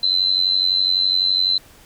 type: tone with amplitude modulation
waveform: sine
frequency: 4048 Hz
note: B7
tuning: 42 cents sharp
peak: -11 dBFS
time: 0.03-1.58 s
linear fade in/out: 5 ms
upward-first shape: sine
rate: 91.9 Hz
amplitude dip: 90%
effects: pink hiss -48 dBFS RMS until 1.85 s